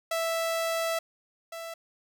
sawtooth tone pair in turn, 659.3 / 662.7 Hz, E5 / E5, 0 / +9 cents, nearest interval unison, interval 9 cents, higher second, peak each -23 / -33 dBFS, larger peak first, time 0.11-0.99 / 1.52-1.74 s, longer first, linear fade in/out 5 ms, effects none

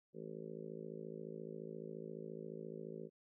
harmonic tone, 54.4 Hz, A1, 19 cents flat, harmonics 3 / 4 / 5 / 6 / 7 / 8 / 9 / 10, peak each -52 / -53 / -59 / -60 / -50 / -52 / -55 / -60 dBFS, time 0.13-3.1 s, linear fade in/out 50 ms, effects none

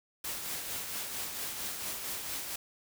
white noise with tremolo, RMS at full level -36 dBFS, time 0.24-2.56 s, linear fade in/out 5 ms, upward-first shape triangle, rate 4.4 Hz, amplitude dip 45%, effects none

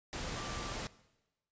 sine tone in noise, 1174.7 Hz, D6, in tune, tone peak -46 dBFS, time 0.36-0.73 s, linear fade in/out 0 ms, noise pink, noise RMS -40 dBFS, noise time 0.13-0.87 s, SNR -9 dB, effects noise-tail reverb RT60 1.0 s tail -19 dB re dry + resampled to 16000 Hz

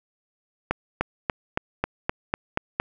accelerating click train, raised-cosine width 0.5 ms, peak -7 dBFS, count 9, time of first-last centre 0.71-2.8 s, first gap 300 ms, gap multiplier 0.96, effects none

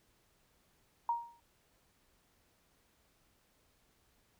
sine tone with exponential decay, 939 Hz, A#5, 12 cents sharp, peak -27 dBFS, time 1.09-1.4 s, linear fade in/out 2 ms, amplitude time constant 67 ms, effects pink hiss -72 dBFS RMS until 4.39 s

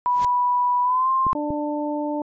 sine tone with pitch glide, 983 to 1053.6 Hz, B5 to C6, -8 to +12 cents, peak -17 dBFS, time 0.06-1.33 s, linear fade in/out 0 ms, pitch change +120 cents, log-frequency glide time 0.83-1.1 s
pink noise with exponential growth, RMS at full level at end -31 dBFS, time 0.06-0.25 s, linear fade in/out 2 ms, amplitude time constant 40 ms
clicks, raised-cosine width 3 ms, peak -17 dBFS, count 3, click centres 1.267 / 1.33 / 1.505 s
harmonic tone, 296.5 Hz, D4, 17 cents sharp, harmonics 1 / 2 / 3, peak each -25 / -28 / -30 dBFS, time 1.35-2.22 s, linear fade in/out 2 ms
effects resampled to 16000 Hz

